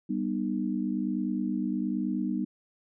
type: chord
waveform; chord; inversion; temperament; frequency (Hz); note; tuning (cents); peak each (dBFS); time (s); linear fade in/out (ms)
sine; G augmented; none; just; 196 / 245 / 306.2; G3 / B3 / D#4; 0 / -14 / -28; -31 / -31 / -32; 0.09-2.45; 10
effects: none